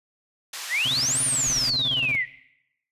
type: band-pass noise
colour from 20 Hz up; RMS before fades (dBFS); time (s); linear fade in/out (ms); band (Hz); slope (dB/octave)
white; -35; 0.53-1.7; 5; 910 to 7300; 12
type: exponential two-way sweep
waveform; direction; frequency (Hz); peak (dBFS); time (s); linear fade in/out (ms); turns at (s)
sine; up then down; 1763 to 9800 to 1865; -21; 0.69-2.26; 50; 1.22
type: tone with tremolo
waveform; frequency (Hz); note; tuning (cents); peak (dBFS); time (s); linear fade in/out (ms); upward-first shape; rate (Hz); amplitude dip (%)
30% pulse; 130.81; C3; 0; -29; 0.85-2.16; 5; square; 17; 70
type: noise with exponential decay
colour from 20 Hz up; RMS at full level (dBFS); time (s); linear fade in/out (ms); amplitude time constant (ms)
brown; -36; 1.47-2.39; 1; 200
effects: noise-tail reverb RT60 0.8 s tail -17 dB re dry + resampled to 32000 Hz